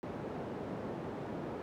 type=band-pass noise; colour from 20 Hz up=white; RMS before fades=-41 dBFS; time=0.03-1.62 s; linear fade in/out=0 ms; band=110 to 510 Hz; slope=12 dB/octave; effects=none

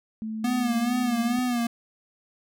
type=tone; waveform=sine; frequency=219.2 Hz; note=A3; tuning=6 cents flat; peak=-29 dBFS; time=0.22-1.39 s; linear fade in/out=0 ms
type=tone with vibrato; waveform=square; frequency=242.3 Hz; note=B3; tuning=33 cents flat; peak=-24 dBFS; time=0.44-1.67 s; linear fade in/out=5 ms; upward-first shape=sine; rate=2.3 Hz; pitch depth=62 cents each way
effects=none

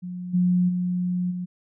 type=tone with level steps; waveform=sine; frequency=179.5 Hz; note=F3; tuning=48 cents sharp; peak=-30 / -17 / -22 / -27 dBFS; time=0.02-1.46 s; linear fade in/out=20 ms; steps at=0.33 / 0.68 / 1.3 s; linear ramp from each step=20 ms; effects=none

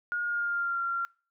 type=tone with pitch glide; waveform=sine; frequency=1431 to 1378.3 Hz; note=F6 to F6; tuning=+42 to -23 cents; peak=-27 dBFS; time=0.12-1.05 s; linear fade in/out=0 ms; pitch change=-65 cents; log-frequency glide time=0.22-0.8 s; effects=noise-tail reverb RT60 0.4 s tail -25 dB re dry

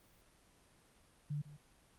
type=tone with echo; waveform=sine; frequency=146.83 Hz; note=D3; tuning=in tune; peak=-36 dBFS; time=1.3-1.42 s; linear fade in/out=10 ms; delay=150 ms; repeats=1; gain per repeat=-15 dB; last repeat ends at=1.57 s; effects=pink hiss -67 dBFS RMS until 1.98 s + Opus 32 kbps

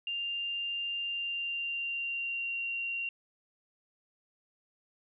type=tone with pitch glide; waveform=sine; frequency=2794 to 2759 Hz; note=F7 to F7; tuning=0 to -22 cents; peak=-32 dBFS; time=0.07-3.09 s; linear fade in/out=2 ms; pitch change=-22 cents; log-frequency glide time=1.01-2.56 s; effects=none

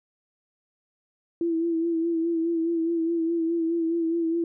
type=tone with vibrato; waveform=sine; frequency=332.3 Hz; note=E4; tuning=14 cents sharp; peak=-22 dBFS; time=1.41-4.44 s; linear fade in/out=2 ms; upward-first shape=sine; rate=4.8 Hz; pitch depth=40 cents each way; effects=none

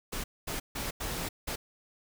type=noise bursts at uneven times; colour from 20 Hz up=pink; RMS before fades=-35 dBFS; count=5; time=0.12-0.24 / 0.47-0.6 / 0.75-0.91 / 1-1.29 / 1.47-1.56 s; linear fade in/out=10 ms; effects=none

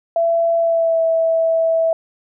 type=tone with pitch glide; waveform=sine; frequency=670 to 654.7 Hz; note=E5 to E5; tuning=+28 to -12 cents; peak=-13 dBFS; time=0.16-1.93 s; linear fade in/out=2 ms; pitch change=-40 cents; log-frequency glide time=0.58-1.02 s; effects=none

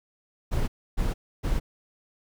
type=noise bursts; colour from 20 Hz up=brown; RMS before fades=-25 dBFS; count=3; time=0.51-1.6 s; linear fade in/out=20 ms; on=170 ms; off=290 ms; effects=none

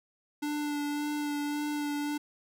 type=tone with vibrato; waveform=square; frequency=293.7 Hz; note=D4; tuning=in tune; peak=-31 dBFS; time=0.42-2.18 s; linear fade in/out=10 ms; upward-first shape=sine; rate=1.8 Hz; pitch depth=16 cents each way; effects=none

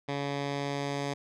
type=tone with low-pass filter sweep; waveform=10% pulse; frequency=141.4 Hz; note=C#3; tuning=35 cents sharp; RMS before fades=-33 dBFS; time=0.08-1.14 s; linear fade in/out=10 ms; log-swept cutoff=3900 to 6300 Hz; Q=1.1; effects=none

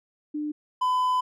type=tone pair in turn; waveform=sine / triangle; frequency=299.5 / 1007.4 Hz; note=D4 / B5; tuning=+34 / +34 cents; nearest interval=octave + major sixth; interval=2100 cents; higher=second; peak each=-27 / -19 dBFS; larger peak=second; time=0.34-0.52 / 0.81-1.21 s; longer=second; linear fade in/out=10 ms; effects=none

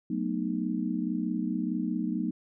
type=chord; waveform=sine; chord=B dominant seventh; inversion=second; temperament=just; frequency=185.21 / 222.2 / 246.9 / 308.7 Hz; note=F#3 / A3 / B3 / D#4; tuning=+2 / +17 / 0 / -14 cents; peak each=-33 dBFS; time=0.1-2.31 s; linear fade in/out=5 ms; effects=none

